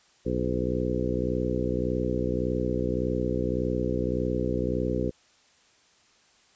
harmonic tone with a mistuned harmonic, 61.74 Hz, B1, in tune, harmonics 1 / 2 / 3 / 4 / 5 / 6 / 7 / 8, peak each -33 / -33 / -33 / -33 / -33 / -33 / -33 / -33 dBFS, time 0.25-5.11 s, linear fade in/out 20 ms, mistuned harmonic 8, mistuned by +50 cents, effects white hiss -61 dBFS RMS until 6.55 s + resampled to 16000 Hz

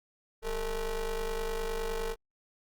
45% pulse ring-modulated tone, 214.1 Hz, A3, 47 cents flat, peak -28 dBFS, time 0.42-2.16 s, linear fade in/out 50 ms, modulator 239 Hz, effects Opus 48 kbps

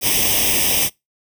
white noise with comb filter, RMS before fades -17 dBFS, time 0.01-0.9 s, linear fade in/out 50 ms, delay 0.35 ms, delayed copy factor +0.95, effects noise-tail reverb RT60 0.2 s tail -24 dB re dry

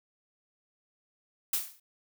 blue noise with exponential decay, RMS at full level -25 dBFS, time 1.53-1.8 s, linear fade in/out 5 ms, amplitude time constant 58 ms, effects none

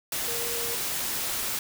sine tone in noise, 469.7 Hz, A#4, 13 cents sharp, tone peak -36 dBFS, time 0.28-0.75 s, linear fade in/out 2 ms, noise white, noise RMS -30 dBFS, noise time 0.12-1.59 s, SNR -9 dB, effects none

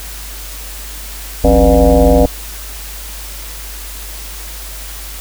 sine tone with frequency modulation, 267.2 Hz, C4, 36 cents sharp, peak -5 dBFS, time 1.44-2.26 s, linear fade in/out 5 ms, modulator 111 Hz, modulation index 3.7, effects added 50 Hz sine -28 dBFS peak until 5.2 s + white hiss -30 dBFS RMS until 5.2 s

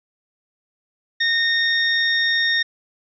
25% pulse tone, 1843 Hz, A#6, 20 cents flat, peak -13 dBFS, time 1.2-2.63 s, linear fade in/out 10 ms, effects resampled to 16000 Hz

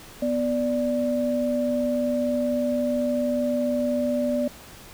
sine tone pair together, 246.9 / 586.8 Hz, B3 / D5, 0 / -2 cents, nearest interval octave + minor third, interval 1498 cents, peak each -24 dBFS, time 0.22-4.48 s, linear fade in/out 5 ms, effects pink hiss -45 dBFS RMS until 4.93 s

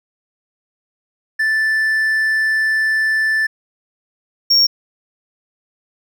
triangle tone pair in turn, 1760 / 5533 Hz, A6 / F8, 0 / -17 cents, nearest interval octave + minor sixth, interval 1983 cents, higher second, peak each -12 / -8 dBFS, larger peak second, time 1.39-3.47 / 4.5-4.67 s, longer first, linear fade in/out 10 ms, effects none

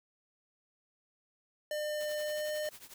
square tone with pitch glide, 602 to 606.9 Hz, D5 to D#5, +43 to -43 cents, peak -34 dBFS, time 1.71-2.69 s, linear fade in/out 2 ms, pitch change +14 cents, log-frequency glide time 2.2-2.48 s
white noise with tremolo, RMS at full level -48 dBFS, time 2-2.94 s, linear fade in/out 5 ms, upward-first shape triangle, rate 11 Hz, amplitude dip 90%
effects none

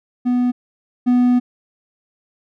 triangle tone pair in turn, 246.9 / 246.9 Hz, B3 / B3, 0 / 0 cents, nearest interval unison, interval 0 cents, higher neither, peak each -12 / -9 dBFS, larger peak second, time 0.25-0.52 / 1.06-1.4 s, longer second, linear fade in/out 20 ms, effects none

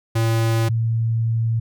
square / sine tone pair in turn, 113.5 / 113.93 Hz, A#2 / A#2, -46 / -39 cents, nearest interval unison, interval 7 cents, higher second, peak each -17 dBFS, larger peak neither, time 0.15-0.69 / 0.69-1.6 s, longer second, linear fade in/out 10 ms, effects none

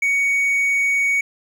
triangle tone, 2238 Hz, C#7, 16 cents sharp, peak -14 dBFS, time 0.02-1.21 s, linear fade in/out 5 ms, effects 9-bit

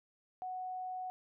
sine tone, 740 Hz, F#5, in tune, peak -38 dBFS, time 0.42-1.1 s, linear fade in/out 0 ms, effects none

